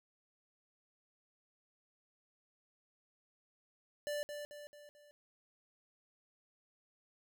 square tone with echo, 587.3 Hz, D5, in tune, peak -37 dBFS, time 4.07-4.23 s, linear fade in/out 0 ms, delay 220 ms, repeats 4, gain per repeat -6 dB, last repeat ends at 5.11 s, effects none

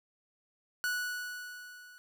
45% pulse tone with level ramp, 1473 Hz, F#6, 8 cents flat, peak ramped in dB -29 to -52 dBFS, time 0.84-1.98 s, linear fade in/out 0 ms, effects none

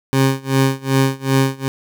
20% pulse tone with tremolo, 134.4 Hz, C3, 47 cents sharp, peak -6 dBFS, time 0.13-1.68 s, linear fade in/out 0 ms, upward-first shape sine, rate 2.6 Hz, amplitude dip 95%, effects none

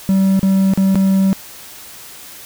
triangle tone with dropouts, 192.5 Hz, G3, 31 cents flat, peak -8 dBFS, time 0.09-1.33 s, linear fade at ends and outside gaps 0 ms, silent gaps 0.394-0.43 / 0.736-0.775 / 0.947-0.956 s, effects white hiss -36 dBFS RMS until 2.45 s

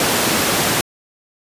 pink high-pass noise, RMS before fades -17 dBFS, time 0-0.81 s, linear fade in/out 2 ms, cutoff 170 Hz, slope 12 dB/octave, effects resampled to 32000 Hz

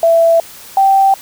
sine tone pair in turn, 665 / 779.5 Hz, E5 / G5, +15 / -10 cents, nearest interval minor third, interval 275 cents, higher second, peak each -6 dBFS, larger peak neither, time 0.03-0.4 / 0.77-1.14 s, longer neither, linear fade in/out 2 ms, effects white hiss -35 dBFS RMS until 1.21 s

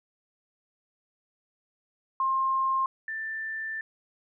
sine tone pair in turn, 1062 / 1774 Hz, C6 / A6, +25 / +14 cents, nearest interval major sixth, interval 889 cents, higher second, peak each -23 / -31 dBFS, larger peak first, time 2.2-2.86 / 3.08-3.81 s, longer second, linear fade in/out 2 ms, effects none

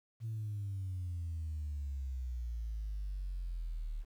sine exponential sweep, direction down, 114.8 to 36.71 Hz, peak -35 dBFS, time 0.2-4.05 s, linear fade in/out 50 ms, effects tanh soft clip ceiling -33 dBFS + 11-bit

